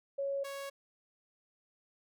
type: tone pair in turn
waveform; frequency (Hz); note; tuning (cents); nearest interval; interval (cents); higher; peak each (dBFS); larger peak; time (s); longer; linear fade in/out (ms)
sine / sawtooth; 554.4 / 554.4; C#5 / C#5; 0 / 0; unison; 0; neither; -32 / -36; first; 0.18-0.44 / 0.44-0.7; neither; 10
effects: none